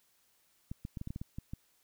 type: clicks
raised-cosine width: 5 ms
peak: -27 dBFS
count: 10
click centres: 0.715 / 0.851 / 0.972 / 1.014 / 1.074 / 1.105 / 1.161 / 1.215 / 1.385 / 1.535 s
effects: white hiss -71 dBFS RMS until 1.83 s